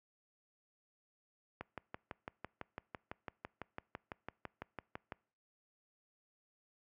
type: click train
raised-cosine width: 0.5 ms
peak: -27 dBFS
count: 22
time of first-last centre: 1.61-5.122 s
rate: 5.98 Hz
effects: noise-tail reverb RT60 0.5 s tail -25 dB re dry + high-pass 60 Hz 12 dB/octave